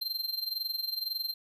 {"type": "tone with amplitude modulation", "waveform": "square", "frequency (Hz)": 4151, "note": "C8", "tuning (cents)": -15, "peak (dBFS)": -29, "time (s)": [0.01, 1.34], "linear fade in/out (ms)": 10, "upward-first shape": "sine", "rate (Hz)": 21.9, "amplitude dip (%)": 80, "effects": []}